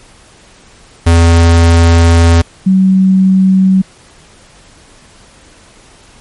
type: tone pair in turn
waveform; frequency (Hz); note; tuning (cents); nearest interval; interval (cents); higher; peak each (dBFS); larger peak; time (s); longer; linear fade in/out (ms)
square / sine; 84 / 189.28; E2 / F#3; +33 / +40; octave + major second; 1407; second; -4; neither; 1.06-2.42 / 2.66-3.82; first; 10
effects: pink hiss -41 dBFS RMS until 6.2 s + MP3 48 kbps